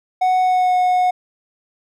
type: tone with pitch glide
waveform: triangle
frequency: 740 to 729.4 Hz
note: F#5 to F#5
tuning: 0 to -25 cents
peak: -11 dBFS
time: 0.21-1.11 s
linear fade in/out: 10 ms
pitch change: -25 cents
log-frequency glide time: 0.41-0.75 s
effects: none